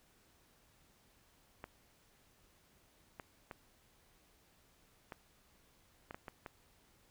clicks, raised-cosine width 0.5 ms, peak -30 dBFS, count 8, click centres 1.641 / 3.198 / 3.512 / 5.122 / 6.109 / 6.145 / 6.282 / 6.462 s, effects pink hiss -69 dBFS RMS until 7.1 s

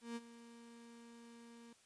35% pulse tone with ADSR envelope, 233.8 Hz, A#3, 5 cents sharp, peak -39 dBFS, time 0.01-1.73 s, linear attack 150 ms, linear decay 36 ms, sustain -15 dB, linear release 3 ms, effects white hiss -69 dBFS RMS until 1.85 s + resampled to 22050 Hz

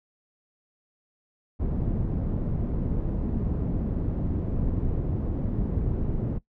pink low-pass noise, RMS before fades -27 dBFS, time 1.59-6.39 s, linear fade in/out 20 ms, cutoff 280 Hz, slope 12 dB/octave, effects noise-tail reverb RT60 0.1 s tail -19 dB re dry

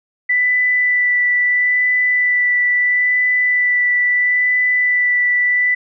sine tone with vibrato, 1981 Hz, B6, 5 cents sharp, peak -12 dBFS, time 0.29-5.75 s, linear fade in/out 10 ms, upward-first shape sine, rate 0.75 Hz, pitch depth 11 cents each way, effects none

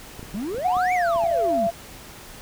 clicks, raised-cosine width 3 ms, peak -25 dBFS, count 8, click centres 0.194 / 0.229 / 0.344 / 0.546 / 0.583 / 0.768 / 1.16 / 1.238 s
triangle exponential two-way sweep, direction up then down, 185 to 2349 to 185 Hz, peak -24 dBFS, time 0.34-1.67 s, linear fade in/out 0 ms, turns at 0.93 s
sine tone with pitch glide, 730 to 677.2 Hz, F#5 to E5, -24 to +46 cents, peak -19 dBFS, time 0.64-1.71 s, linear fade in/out 20 ms, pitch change -130 cents, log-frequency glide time 0.95-1.08 s
effects pink hiss -42 dBFS RMS until 2.41 s

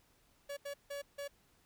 45% pulse tone bursts at uneven times, 567 Hz, C#5, 39 cents sharp, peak -40 dBFS, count 4, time 0.49-0.57 / 0.65-0.74 / 0.9-1.02 / 1.18-1.28 s, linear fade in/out 10 ms, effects pink hiss -70 dBFS RMS until 1.65 s

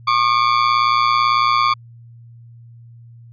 40% pulse ring-modulated tone, 1147 Hz, D6, 41 cents flat, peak -9 dBFS, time 0.07-1.74 s, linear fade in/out 10 ms, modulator 59 Hz, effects added 117 Hz sine -39 dBFS peak until 3.32 s + resampled to 11025 Hz

